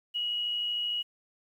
sine tone with amplitude modulation, 2904 Hz, F#7, 33 cents flat, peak -27 dBFS, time 0.14-1.03 s, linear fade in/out 20 ms, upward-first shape sine, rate 113 Hz, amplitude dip 30%, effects 10-bit

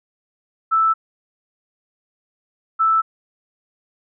sine tone pair in turn, 1318.5 / 1318.5 Hz, E6 / E6, 0 / 0 cents, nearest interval unison, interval 0 cents, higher neither, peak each -13 dBFS, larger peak neither, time 0.71-0.94 / 2.79-3.02 s, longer neither, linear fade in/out 20 ms, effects none

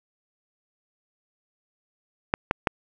clicks, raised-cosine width 0.5 ms, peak -5 dBFS, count 3, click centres 2.339 / 2.511 / 2.672 s, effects none

